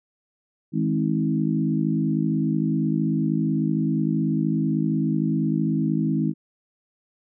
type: harmonic tone with a mistuned harmonic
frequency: 53.1 Hz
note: G#1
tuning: 39 cents sharp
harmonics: 3 / 4 / 5 / 6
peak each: -24 / -25 / -26 / -27 dBFS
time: 0.72-6.34 s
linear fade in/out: 50 ms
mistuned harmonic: 4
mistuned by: -22 cents
effects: none